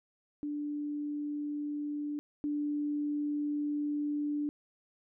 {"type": "tone pair in turn", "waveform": "sine", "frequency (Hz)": [293.9, 293.9], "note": ["D4", "D4"], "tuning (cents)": [1, 1], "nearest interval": "unison", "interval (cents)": 0, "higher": "neither", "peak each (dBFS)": [-33, -30], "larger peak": "second", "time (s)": [[0.43, 2.19], [2.44, 4.49]], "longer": "second", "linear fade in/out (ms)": 0, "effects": []}